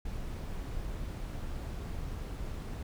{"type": "noise", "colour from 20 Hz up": "brown", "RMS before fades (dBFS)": -38, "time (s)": [0.05, 2.83], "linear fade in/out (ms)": 5, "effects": []}